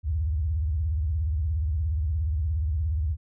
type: tone with vibrato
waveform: sine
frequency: 77 Hz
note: D#2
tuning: 17 cents flat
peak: -23 dBFS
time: 0.03-3.17 s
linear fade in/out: 50 ms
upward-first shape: sine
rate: 17 Hz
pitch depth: 250 cents each way
effects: none